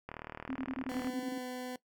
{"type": "click train", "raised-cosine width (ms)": 0.5, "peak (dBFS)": -26, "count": 39, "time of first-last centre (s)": [0.09, 1.072], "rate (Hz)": 38.7}
{"type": "tone bursts", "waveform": "sine", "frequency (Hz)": 262, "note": "C4", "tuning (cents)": 2, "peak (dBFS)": -34, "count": 10, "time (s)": [0.49, 1.381], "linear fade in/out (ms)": 5, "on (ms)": 63, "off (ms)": 29}
{"type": "tone", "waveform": "20% pulse", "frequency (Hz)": 251.6, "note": "B3", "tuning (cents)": 32, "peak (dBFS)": -34, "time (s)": [0.89, 1.76], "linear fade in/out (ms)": 2}
{"effects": ["noise-tail reverb RT60 0.1 s tail -19 dB re dry"]}